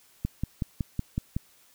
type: click train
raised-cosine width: 5 ms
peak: -15 dBFS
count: 7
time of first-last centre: 0.25-1.365 s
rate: 5.38 Hz
effects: white hiss -60 dBFS RMS until 1.74 s